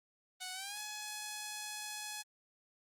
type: tone with pitch glide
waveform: 5% pulse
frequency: 740 to 845.1 Hz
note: F#5 to G#5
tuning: 0 to +30 cents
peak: -29 dBFS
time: 0.4-2.23 s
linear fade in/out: 20 ms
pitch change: +230 cents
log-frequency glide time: 0.53-0.78 s
effects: Opus 24 kbps